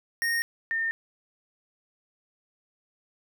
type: tone pair in turn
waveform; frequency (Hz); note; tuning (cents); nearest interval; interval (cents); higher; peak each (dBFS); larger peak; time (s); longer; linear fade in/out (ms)
square / sine; 1854 / 1815.8; A#6 / A#6; -10 / -46; unison; 36; first; -25; neither; 0.22-0.42 / 0.71-0.91; neither; 0
effects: none